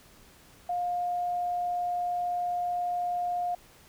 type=tone; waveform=sine; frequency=709 Hz; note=F5; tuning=26 cents sharp; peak=-27 dBFS; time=0.69-3.55 s; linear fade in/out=5 ms; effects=pink hiss -56 dBFS RMS until 3.88 s